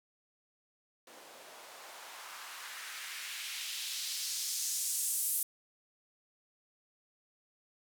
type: noise with band-pass filter sweep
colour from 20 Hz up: blue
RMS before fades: -39 dBFS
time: 1.07-5.43 s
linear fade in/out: 2 ms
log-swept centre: 410 to 11000 Hz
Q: 1.4
effects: none